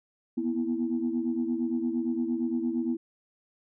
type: tone cluster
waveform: sine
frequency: 239.2 / 247.9 / 330.4 Hz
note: A#3 / B3 / E4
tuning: +45 / +7 / +4 cents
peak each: -30 dBFS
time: 0.37-2.97 s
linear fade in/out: 10 ms
effects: tanh soft clip ceiling -18 dBFS